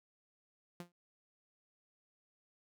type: tone with exponential decay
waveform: sawtooth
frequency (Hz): 174.61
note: F3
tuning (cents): 0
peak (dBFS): -37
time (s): 0.8-0.92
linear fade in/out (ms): 2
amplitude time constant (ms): 24
effects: none